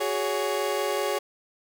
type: chord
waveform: 30% pulse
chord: F# suspended second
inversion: none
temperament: equal with one note detuned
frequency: 370 / 415.3 / 560.5 Hz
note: F#4 / G#4 / C#5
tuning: 0 / 0 / +19 cents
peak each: -29 / -26 / -26 dBFS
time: 0-1.19 s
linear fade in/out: 10 ms
effects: none